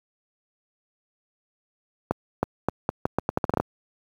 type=accelerating click train; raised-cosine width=1 ms; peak=-7 dBFS; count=13; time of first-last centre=2.11-3.6 s; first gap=320 ms; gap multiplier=0.8; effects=high-pass 80 Hz 12 dB/octave + 8-bit